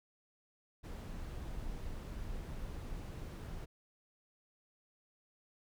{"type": "noise", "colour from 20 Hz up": "brown", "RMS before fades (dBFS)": -43, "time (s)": [0.83, 3.66], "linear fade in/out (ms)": 20, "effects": []}